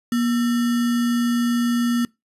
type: tone with sample-and-hold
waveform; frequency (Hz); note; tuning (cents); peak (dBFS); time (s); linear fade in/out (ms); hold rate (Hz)
sine; 238.6; A#3; +41; -17; 0.12-2.05; 2; 1575
effects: noise-tail reverb RT60 0.2 s tail -23 dB re dry + resampled to 32000 Hz